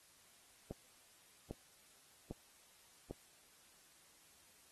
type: click train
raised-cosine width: 2 ms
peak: -30 dBFS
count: 4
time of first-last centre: 0.71-3.11 s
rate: 1.25 Hz
effects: white hiss -66 dBFS RMS until 4.71 s + AAC 32 kbps